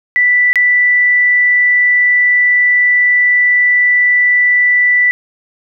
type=tone with dropouts; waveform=sine; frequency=1974 Hz; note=B6; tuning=1 cent flat; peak=-7 dBFS; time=0.16-5.11 s; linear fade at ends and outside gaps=0 ms; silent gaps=0.53-0.557 s; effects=none